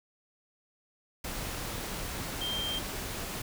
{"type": "tone in noise", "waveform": "sine", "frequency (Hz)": 3170, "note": "G7", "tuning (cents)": 19, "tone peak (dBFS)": -32, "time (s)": [2.41, 2.79], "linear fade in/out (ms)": 5, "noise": "pink", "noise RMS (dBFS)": -37, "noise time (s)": [1.24, 3.42], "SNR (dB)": 2, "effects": []}